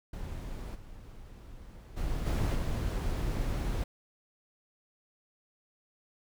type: noise with level steps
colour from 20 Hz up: brown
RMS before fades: -39 / -48 / -33 / -28 / -31 dBFS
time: 0.13-3.84 s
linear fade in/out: 5 ms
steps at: 0.74 / 1.96 / 2.25 / 2.54 s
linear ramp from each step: 20 ms
effects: none